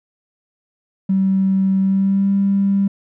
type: tone with pitch glide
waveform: triangle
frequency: 192 to 197.51 Hz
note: G3 to G3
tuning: -36 to +13 cents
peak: -9 dBFS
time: 1.09-2.88 s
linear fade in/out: 10 ms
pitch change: +49 cents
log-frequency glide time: 1.81-2.31 s
effects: tanh soft clip ceiling -11 dBFS